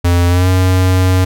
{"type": "tone with pitch glide", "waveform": "square", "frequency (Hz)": [87.31, 92.5], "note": ["F2", "F#2"], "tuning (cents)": [0, 0], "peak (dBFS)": -9, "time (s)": [0.04, 1.25], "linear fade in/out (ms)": 10, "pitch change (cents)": 100, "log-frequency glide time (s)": [0.28, 0.48], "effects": []}